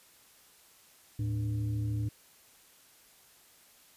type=tone with frequency modulation; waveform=sine; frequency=110 Hz; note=A2; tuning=in tune; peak=-29 dBFS; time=1.19-2.09 s; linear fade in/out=5 ms; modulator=187 Hz; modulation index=0.54; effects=white hiss -60 dBFS RMS until 3.96 s + resampled to 32000 Hz